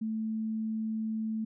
sine tone, 220 Hz, A3, in tune, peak -30 dBFS, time 0.01-1.45 s, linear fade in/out 10 ms, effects none

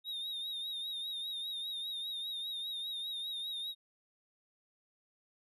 triangle tone with vibrato, 3729 Hz, A#7, in tune, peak -36 dBFS, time 0.04-3.75 s, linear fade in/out 50 ms, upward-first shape triangle, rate 5 Hz, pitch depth 72 cents each way, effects none

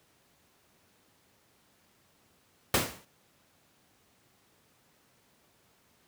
pink noise with exponential decay, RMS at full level -21 dBFS, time 2.74-3.05 s, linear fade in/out 2 ms, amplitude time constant 66 ms, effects pink hiss -66 dBFS RMS until 6.07 s + high-pass 100 Hz 12 dB/octave

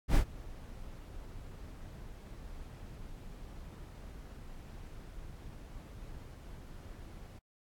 brown noise with ADSR envelope, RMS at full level -23 dBFS, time 0.08-7.39 s, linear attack 78 ms, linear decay 83 ms, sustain -24 dB, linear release 10 ms, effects AAC 64 kbps

